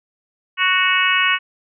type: harmonic tone with a mistuned harmonic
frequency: 370.7 Hz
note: F#4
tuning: 3 cents sharp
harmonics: 3 / 4 / 5 / 6 / 7 / 8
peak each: -21 / -21 / -21 / -21 / -21 / -21 dBFS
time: 0.57-1.39 s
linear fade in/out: 50 ms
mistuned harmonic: 8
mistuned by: -33 cents
effects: none